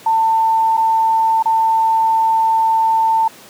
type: tone with dropouts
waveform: sine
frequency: 895 Hz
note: A5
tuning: 29 cents sharp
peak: -11 dBFS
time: 0.06-3.28 s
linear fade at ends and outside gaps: 5 ms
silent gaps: 0.77-0.775 / 1.426-1.456 s
effects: pink hiss -40 dBFS RMS until 3.49 s + high-pass 200 Hz 12 dB/octave